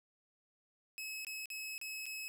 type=tone with dropouts; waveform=sawtooth; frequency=2575 Hz; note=E7; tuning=41 cents flat; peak=-38 dBFS; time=0.98-2.28 s; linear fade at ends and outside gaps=0 ms; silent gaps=1.248-1.268 / 1.457-1.502 / 1.78-1.814 / 2.057-2.064 s; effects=none